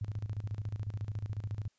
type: tone with tremolo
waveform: sine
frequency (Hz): 103.83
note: G#2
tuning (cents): 0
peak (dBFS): -32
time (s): 0.01-1.68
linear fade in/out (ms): 5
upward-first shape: square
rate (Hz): 14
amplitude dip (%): 75
effects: white hiss -75 dBFS RMS until 1.78 s + resampled to 16000 Hz